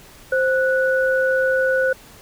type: tone pair together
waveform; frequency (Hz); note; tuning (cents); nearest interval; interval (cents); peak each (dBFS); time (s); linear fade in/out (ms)
sine; 523.3 / 1476.4; C5 / F#6; 0 / -4; octave + tritone; 1796; -17 / -20; 0.32-1.93; 5
effects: pink hiss -45 dBFS RMS until 2.21 s